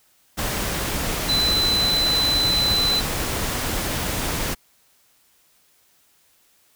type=tone in noise; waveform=sine; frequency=4020 Hz; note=B7; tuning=30 cents sharp; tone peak=-18 dBFS; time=1.28-3.01 s; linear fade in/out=20 ms; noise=pink; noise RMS=-25 dBFS; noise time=0.37-4.55 s; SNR=+4 dB; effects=white hiss -60 dBFS RMS until 6.75 s